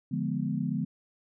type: chord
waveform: sine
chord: D diminished seventh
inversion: none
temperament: equal with one note detuned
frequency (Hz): 146.83 / 174.61 / 208.9 / 246.9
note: D3 / F3 / Ab3 / Cb4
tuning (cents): 0 / 0 / +10 / 0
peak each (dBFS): -33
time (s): 0.11-0.85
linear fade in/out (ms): 10
effects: none